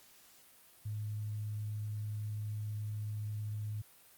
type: tone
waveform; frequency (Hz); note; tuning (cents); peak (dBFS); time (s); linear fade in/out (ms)
sine; 105.9; G#2; +34; -36; 0.85-3.82; 10
effects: white hiss -61 dBFS RMS until 4.17 s + Opus 48 kbps